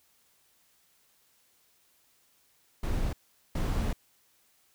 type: noise bursts at uneven times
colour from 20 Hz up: brown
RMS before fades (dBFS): -29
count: 2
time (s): 2.83-3.13 / 3.55-3.93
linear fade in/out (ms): 5
effects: white hiss -67 dBFS RMS until 4.74 s

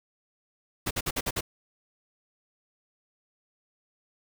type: noise bursts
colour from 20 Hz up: pink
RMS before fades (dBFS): -29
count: 6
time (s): 0.86-1.409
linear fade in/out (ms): 10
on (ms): 49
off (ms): 51
effects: none

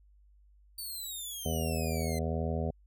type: exponential sweep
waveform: 10% pulse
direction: down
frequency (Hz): 4588 to 2039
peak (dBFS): -31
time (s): 0.78-2.19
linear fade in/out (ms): 5
type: harmonic tone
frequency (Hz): 80.7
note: E2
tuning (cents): -36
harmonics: 1 / 2 / 3 / 5 / 6 / 7 / 8 / 9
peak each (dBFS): -33 / -36 / -38 / -40 / -41 / -41 / -42 / -43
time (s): 1.45-2.71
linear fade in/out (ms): 10
effects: added 50 Hz sine -58 dBFS peak until 2.86 s

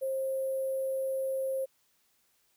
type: tone with sample-and-hold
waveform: sine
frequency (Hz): 532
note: C5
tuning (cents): +29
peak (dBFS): -29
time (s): 0.01-1.66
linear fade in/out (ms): 20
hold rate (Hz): 11025
effects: white hiss -71 dBFS RMS until 2.56 s

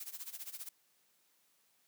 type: noise with tremolo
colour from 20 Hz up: blue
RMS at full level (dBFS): -43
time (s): 0-0.69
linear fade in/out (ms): 5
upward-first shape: sine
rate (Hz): 15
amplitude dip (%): 85
effects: white hiss -73 dBFS RMS until 1.87 s + high-pass 150 Hz 12 dB/octave

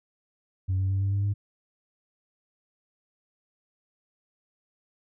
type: tone with pitch steps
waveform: sine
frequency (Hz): 94 / 95.42 / 96.87 / 98.33 / 99.82 / 101.33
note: F#2 / G2 / G2 / G2 / G2 / G#2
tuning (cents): +28 / -46 / -20 / +6 / +32 / -42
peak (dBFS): -21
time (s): 0.68-1.34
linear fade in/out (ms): 20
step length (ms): 110
effects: tanh soft clip ceiling -21 dBFS

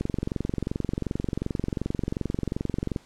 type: click train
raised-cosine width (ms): 3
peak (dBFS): -14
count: 68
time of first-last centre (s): 0.01-2.962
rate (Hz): 22.7
effects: pink hiss -56 dBFS RMS until 3.05 s + low-pass 8000 Hz 12 dB/octave

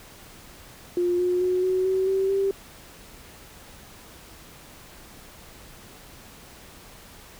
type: tone with pitch steps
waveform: sine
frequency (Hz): 353 / 359.2 / 365.4 / 371.8 / 378.3 / 384.9 / 391.7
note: F4 / F4 / F#4 / F#4 / F#4 / G4 / G4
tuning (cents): +19 / +49 / -22 / +8 / +38 / -32 / -1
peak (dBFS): -20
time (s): 0.97-2.51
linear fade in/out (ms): 2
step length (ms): 220
effects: pink hiss -47 dBFS RMS until 7.39 s

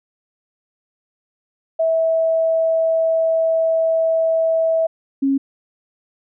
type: tone pair in turn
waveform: sine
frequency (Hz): 651 / 273.2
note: E5 / C#4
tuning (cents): -22 / -25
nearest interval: octave + minor third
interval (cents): 1503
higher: first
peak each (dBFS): -14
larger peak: neither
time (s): 1.79-4.87 / 5.22-5.38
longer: first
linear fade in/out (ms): 10
effects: none

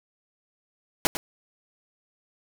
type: noise with echo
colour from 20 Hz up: pink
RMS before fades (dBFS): -20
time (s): 1.05-1.07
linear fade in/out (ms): 0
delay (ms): 100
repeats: 1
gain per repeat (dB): -11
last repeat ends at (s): 1.17
effects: none

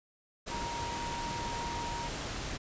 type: tone in noise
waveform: sine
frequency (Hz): 941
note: A#5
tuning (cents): +16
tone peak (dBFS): -37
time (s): 0.5-2.09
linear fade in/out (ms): 20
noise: pink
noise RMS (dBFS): -38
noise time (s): 0.46-2.58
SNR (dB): -2
effects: resampled to 16000 Hz

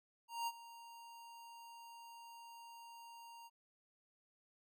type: tone with ADSR envelope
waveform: square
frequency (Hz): 932.3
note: A#5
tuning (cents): 0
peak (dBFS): -37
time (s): 0.28-3.5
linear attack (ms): 190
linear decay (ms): 45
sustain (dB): -17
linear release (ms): 38
effects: none

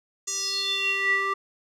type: tone with band-pass filter sweep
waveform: square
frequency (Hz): 392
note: G4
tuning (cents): 0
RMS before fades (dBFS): -26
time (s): 0.27-1.34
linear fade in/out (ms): 10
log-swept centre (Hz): 6800 to 1400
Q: 6.7
effects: none

